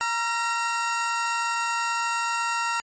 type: tone pair together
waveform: 30% pulse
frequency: 937 / 1366.1 Hz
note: A#5 / F6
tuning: +9 / -39 cents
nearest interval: perfect fifth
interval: 652 cents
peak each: -24 dBFS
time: 0.01-2.8 s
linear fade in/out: 0 ms
effects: MP3 32 kbps